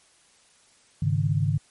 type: chord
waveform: sine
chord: Ab suspended fourth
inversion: none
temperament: equal with one note detuned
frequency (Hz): 102.34 / 138.59 / 155.56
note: Ab2 / Db3 / Eb3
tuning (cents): -25 / 0 / 0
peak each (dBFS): -25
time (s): 1.02-1.58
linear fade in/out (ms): 5
effects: white hiss -59 dBFS RMS until 1.7 s + MP3 48 kbps